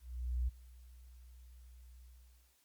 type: tone with ADSR envelope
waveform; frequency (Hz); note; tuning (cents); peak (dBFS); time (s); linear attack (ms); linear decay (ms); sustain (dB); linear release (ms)
sine; 61.3; B1; -12; -30; 0-2.57; 480; 16; -23; 540
effects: white hiss -72 dBFS RMS until 2.64 s + MP3 96 kbps